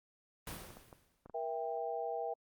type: noise with exponential decay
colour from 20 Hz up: pink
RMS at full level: -41 dBFS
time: 0.47-1.26 s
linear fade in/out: 2 ms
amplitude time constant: 170 ms
type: clicks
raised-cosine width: 1 ms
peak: -37 dBFS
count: 5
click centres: 0.705 / 0.77 / 0.928 / 1.26 / 1.297 s
type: chord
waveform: sine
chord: E diminished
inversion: second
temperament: just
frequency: 474.7 / 659.3 / 791.1 Hz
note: Bb4 / E5 / G5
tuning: +31 / 0 / +16 cents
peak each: -40 dBFS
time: 1.34-2.34 s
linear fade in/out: 10 ms
effects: Opus 32 kbps